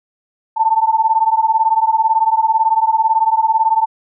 sine beating tone pair, 880 / 898 Hz, A5 / A5, 0 / +35 cents, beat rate 18 Hz, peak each -14 / -14 dBFS, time 0.56-3.86 s, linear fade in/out 20 ms, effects none

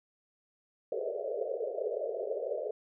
pink band-pass noise, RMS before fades -35 dBFS, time 0.92-2.71 s, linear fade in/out 2 ms, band 400 to 650 Hz, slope 96 dB/octave, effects none

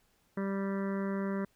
harmonic tone, 196 Hz, G3, in tune, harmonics 1 / 2 / 3 / 5 / 6 / 7 / 8 / 9 / 10, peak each -32 / -38 / -42 / -46 / -48 / -49 / -50 / -51 / -52 dBFS, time 0.37-1.45 s, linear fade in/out 5 ms, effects pink hiss -71 dBFS RMS until 1.55 s

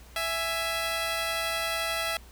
10% pulse tone pair together, 662.2 / 830.6 Hz, E5 / G#5, +8 / 0 cents, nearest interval major third, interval 392 cents, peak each -20 / -27 dBFS, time 0.16-2.17 s, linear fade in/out 2 ms, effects added 60 Hz sine -48 dBFS peak until 2.31 s + pink hiss -54 dBFS RMS until 2.31 s

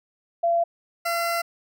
sine / 20% pulse tone pair in turn, 681 / 681 Hz, F5 / F5, -44 / -44 cents, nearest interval unison, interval 0 cents, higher neither, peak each -18 dBFS, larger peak neither, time 0.43-0.64 / 1.05-1.42 s, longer second, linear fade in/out 10 ms, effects none

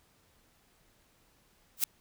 blue noise with exponential growth, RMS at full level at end -22 dBFS, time 1.77-1.84 s, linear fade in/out 2 ms, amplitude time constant 15 ms, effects pink hiss -67 dBFS RMS until 2 s

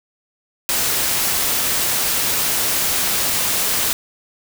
white noise, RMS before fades -19 dBFS, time 0.69-3.93 s, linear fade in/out 0 ms, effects none

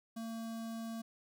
square tone with notch filter, 226.8 Hz, A#3, 47 cents flat, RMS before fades -42 dBFS, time 0.16-1.02 s, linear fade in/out 10 ms, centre 2200 Hz, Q 1.4, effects none

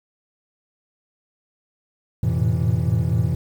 triangle tone cluster, 87.7 / 109.2 / 113.4 / 128.9 / 165.2 Hz, F2 / A2 / A#2 / C3 / E3, +8 / -13 / -47 / -26 / +4 cents, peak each -22 dBFS, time 2.23-3.35 s, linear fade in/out 5 ms, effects 8-bit

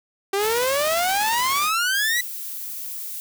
sawtooth exponential sweep, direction up, 386.8 to 1992 Hz, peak -16 dBFS, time 0.33-2.21 s, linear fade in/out 5 ms
white noise with tremolo, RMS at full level -29 dBFS, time 0.38-1.71 s, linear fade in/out 50 ms, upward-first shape square, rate 17 Hz, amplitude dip 25%
violet noise, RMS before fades -32 dBFS, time 1.95-3.2 s, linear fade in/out 0 ms
effects none

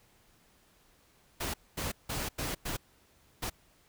pink noise bursts at uneven times, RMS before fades -35 dBFS, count 6, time 1.4-1.54 / 1.77-1.92 / 2.09-2.29 / 2.38-2.55 / 2.65-2.77 / 3.42-3.5 s, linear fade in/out 10 ms, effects pink hiss -65 dBFS RMS until 3.88 s

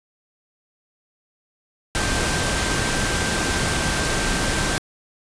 sine tone in noise, 1568 Hz, G6, in tune, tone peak -29 dBFS, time 1.95-4.78 s, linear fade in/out 0 ms, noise pink, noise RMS -22 dBFS, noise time 1.95-4.78 s, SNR -10 dB, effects resampled to 22050 Hz

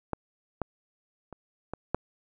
clicks, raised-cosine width 1 ms, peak -15 / -15 / -28 / -20 / -11 dBFS, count 5, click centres 0.133 / 0.617 / 1.327 / 1.736 / 1.946 s, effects none

